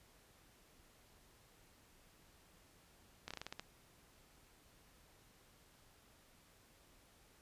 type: slowing click train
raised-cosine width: 0.2 ms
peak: -27 dBFS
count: 8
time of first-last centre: 3.28-3.596 s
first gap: 26 ms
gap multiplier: 1.18
effects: pink hiss -67 dBFS RMS until 7.41 s + resampled to 32000 Hz